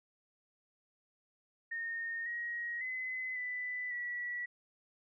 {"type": "tone with pitch steps", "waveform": "sine", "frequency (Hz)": [1840, 1891, 2029, 1991, 1943], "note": ["A#6", "A#6", "B6", "B6", "B6"], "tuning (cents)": [-23, 24, 46, 14, -29], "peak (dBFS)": -36, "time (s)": [1.71, 4.46], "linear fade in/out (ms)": 10, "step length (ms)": 550, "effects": []}